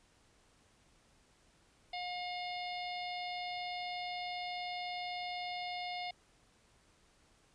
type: harmonic tone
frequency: 716 Hz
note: F5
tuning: 43 cents sharp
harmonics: 1 / 3 / 4 / 5 / 6 / 7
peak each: -40 / -45 / -50 / -48 / -50 / -53 dBFS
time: 1.93-6.11 s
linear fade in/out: 5 ms
effects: pink hiss -68 dBFS RMS until 7.54 s + resampled to 22050 Hz